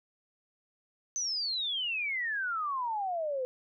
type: exponential sweep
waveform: sine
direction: down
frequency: 6230 to 496.9 Hz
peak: -30 dBFS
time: 1.16-3.45 s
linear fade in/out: 0 ms
effects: none